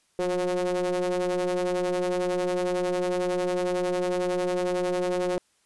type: ring-modulated tone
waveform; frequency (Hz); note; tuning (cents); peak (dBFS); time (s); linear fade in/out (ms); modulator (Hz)
square; 90.9; F#2; -30; -22; 0.19-5.38; 0; 449
effects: white hiss -67 dBFS RMS until 5.65 s + resampled to 24000 Hz